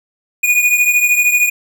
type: beating tone pair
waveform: square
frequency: 2453 / 2466 Hz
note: D#7 / D#7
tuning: -25 / -16 cents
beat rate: 13 Hz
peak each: -12 / -17 dBFS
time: 0.43-1.5 s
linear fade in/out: 10 ms
effects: none